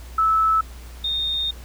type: tone pair in turn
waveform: sine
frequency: 1307 / 3672 Hz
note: E6 / A#7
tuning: -15 / -27 cents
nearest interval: octave + tritone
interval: 1788 cents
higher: second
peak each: -15 / -21 dBFS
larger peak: first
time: 0.18-0.61 / 1.04-1.51 s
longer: second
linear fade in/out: 5 ms
effects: added 60 Hz sine -36 dBFS peak until 1.64 s + pink hiss -46 dBFS RMS until 1.64 s